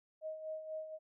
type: tone with tremolo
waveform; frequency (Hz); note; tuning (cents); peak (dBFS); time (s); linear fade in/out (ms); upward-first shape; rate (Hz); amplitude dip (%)
sine; 628; D#5; +16; -38; 0.21-0.99; 50; sine; 4.1; 60
effects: none